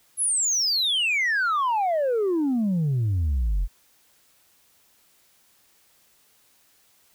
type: exponential sweep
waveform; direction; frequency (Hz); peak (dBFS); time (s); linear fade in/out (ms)
sine; down; 11175 to 40.13; -18; 0.17-3.68; 50
effects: tanh soft clip ceiling -19 dBFS + white hiss -61 dBFS RMS until 7.14 s